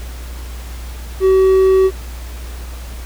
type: tone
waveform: triangle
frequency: 380 Hz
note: F#4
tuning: 46 cents sharp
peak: -6 dBFS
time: 1.2-1.91 s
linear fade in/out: 50 ms
effects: added 60 Hz sine -26 dBFS peak until 3.05 s + pink hiss -37 dBFS RMS until 3.05 s